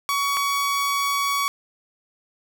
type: tone pair in turn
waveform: sawtooth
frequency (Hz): 1126 / 1126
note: C#6 / C#6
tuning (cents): +27 / +27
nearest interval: unison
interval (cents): 0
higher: neither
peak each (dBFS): -17 / -17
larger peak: neither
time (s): 0.09-0.37 / 0.37-1.48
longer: second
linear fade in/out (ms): 0
effects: none